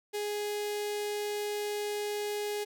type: tone with notch filter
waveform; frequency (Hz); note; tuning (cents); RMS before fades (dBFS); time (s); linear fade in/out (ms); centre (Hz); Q
sawtooth; 415.3; G#4; 0; -34; 0.13-2.65; 20; 1200; 1.2
effects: none